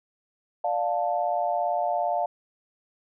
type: chord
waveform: sine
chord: D minor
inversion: none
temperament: just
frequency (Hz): 587.3 / 704.8 / 881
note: D5 / F5 / A5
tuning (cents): 0 / +16 / +2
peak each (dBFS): -29 / -25 / -30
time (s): 0.64-2.26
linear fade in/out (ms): 5
effects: none